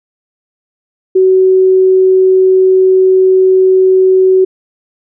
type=tone; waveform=sine; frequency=375.7 Hz; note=F#4; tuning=26 cents sharp; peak=-4 dBFS; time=1.15-4.45 s; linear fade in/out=10 ms; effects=none